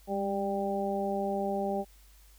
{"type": "harmonic tone with a mistuned harmonic", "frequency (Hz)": 197.3, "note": "G3", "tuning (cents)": 11, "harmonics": [1, 2, 3, 4], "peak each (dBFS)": [-34, -34, -34, -34], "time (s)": [0.07, 1.85], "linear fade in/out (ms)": 50, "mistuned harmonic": 1, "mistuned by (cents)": 32, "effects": ["added 50 Hz sine -55 dBFS peak until 2.38 s", "white hiss -62 dBFS RMS until 2.38 s"]}